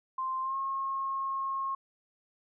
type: tone with pitch glide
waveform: sine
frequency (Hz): 1046.5 to 1080.9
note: C6 to C#6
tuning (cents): 0 to -44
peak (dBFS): -30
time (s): 0.18-1.75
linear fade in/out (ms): 5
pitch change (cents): +56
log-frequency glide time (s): 0.42-0.56
effects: none